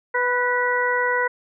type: harmonic tone with a mistuned harmonic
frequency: 493.9 Hz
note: B4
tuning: in tune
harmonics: 1 / 2 / 3 / 4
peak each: -24 / -24 / -24 / -24 dBFS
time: 0.14-1.28 s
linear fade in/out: 10 ms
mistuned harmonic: 4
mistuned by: -26 cents
effects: none